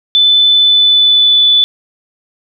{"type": "tone with pitch glide", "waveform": "sine", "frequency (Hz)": [3509, 3479], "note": ["A7", "A7"], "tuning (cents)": [-5, -20], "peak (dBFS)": -5, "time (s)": [0.15, 1.64], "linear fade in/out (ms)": 0, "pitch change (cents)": -15, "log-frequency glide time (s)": [0.51, 1.44], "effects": []}